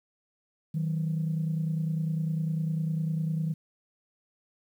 sine tone pair together, 158.4 / 188.37 Hz, D#3 / F#3, +31 / +31 cents, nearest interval minor third, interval 300 cents, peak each -26 / -34 dBFS, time 0.74-3.54 s, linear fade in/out 10 ms, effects tanh soft clip ceiling -21 dBFS + 10-bit

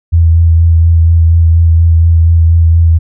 sine tone with vibrato, 82.8 Hz, E2, 8 cents sharp, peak -3 dBFS, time 0.12-2.99 s, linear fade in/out 20 ms, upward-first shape sine, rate 4.2 Hz, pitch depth 21 cents each way, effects none

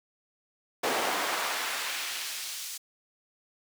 brown noise with high-pass filter sweep, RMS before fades -32 dBFS, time 0.83-2.78 s, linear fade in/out 10 ms, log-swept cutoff 520 to 5800 Hz, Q 0.77, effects high-pass 200 Hz 12 dB/octave

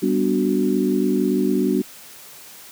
sine chord, G major seventh, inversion none, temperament equal, 196 / 246.9 / 293.7 / 370 Hz, G3 / B3 / D4 / F#4, 0 / 0 / 0 / 0 cents, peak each -22 dBFS, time 0.02-1.82 s, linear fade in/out 10 ms, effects white hiss -42 dBFS RMS until 2.71 s + high-pass 100 Hz 12 dB/octave

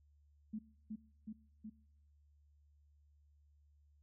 sine tone with echo, 216.3 Hz, A3, 29 cents flat, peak -39 dBFS, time 0.53-0.59 s, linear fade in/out 10 ms, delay 370 ms, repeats 3, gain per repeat -2 dB, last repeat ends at 1.7 s, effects noise-tail reverb RT60 0.8 s tail -22 dB re dry + added 73 Hz sine -66 dBFS peak until 4.02 s

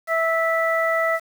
harmonic tone, 656 Hz, E5, 9 cents flat, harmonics 1 / 2 / 3, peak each -21 / -24 / -23 dBFS, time 0.07-1.2 s, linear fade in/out 50 ms, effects 7-bit

